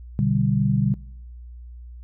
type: chord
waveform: sine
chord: G major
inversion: first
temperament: equal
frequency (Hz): 123.47 / 146.83 / 196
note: B2 / D3 / G3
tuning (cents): 0 / 0 / 0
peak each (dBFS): -22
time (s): 0.19-0.94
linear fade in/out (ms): 0
effects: noise-tail reverb RT60 0.9 s tail -24 dB re dry + added 60 Hz sine -37 dBFS peak until 2.03 s